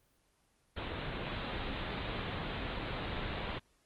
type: low-pass noise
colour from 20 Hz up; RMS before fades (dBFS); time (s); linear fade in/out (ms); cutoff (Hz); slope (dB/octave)
pink; -39; 0.76-3.59; 10; 4000; 96
effects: pink hiss -72 dBFS RMS until 3.85 s + Opus 24 kbps